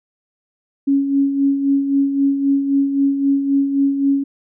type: tone with tremolo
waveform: sine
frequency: 277.2 Hz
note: C#4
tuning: in tune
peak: -11 dBFS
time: 0.87-4.24 s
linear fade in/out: 10 ms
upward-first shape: sine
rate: 3.8 Hz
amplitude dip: 55%
effects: none